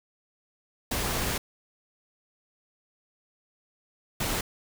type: noise bursts at uneven times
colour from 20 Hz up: pink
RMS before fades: -29 dBFS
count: 2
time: 0.91-1.38 / 4.2-4.41 s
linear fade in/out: 5 ms
effects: none